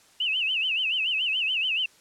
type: tone with vibrato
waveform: sine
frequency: 2800 Hz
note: F7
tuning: 4 cents sharp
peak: -23 dBFS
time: 0.2-1.86 s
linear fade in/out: 5 ms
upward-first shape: sine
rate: 7 Hz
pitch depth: 170 cents each way
effects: white hiss -57 dBFS RMS until 2 s + low-pass 9000 Hz 12 dB/octave